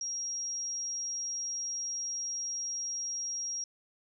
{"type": "tone", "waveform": "sine", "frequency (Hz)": 5630, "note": "F8", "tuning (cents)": 13, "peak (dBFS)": -33, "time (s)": [0.01, 3.64], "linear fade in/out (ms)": 2, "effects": []}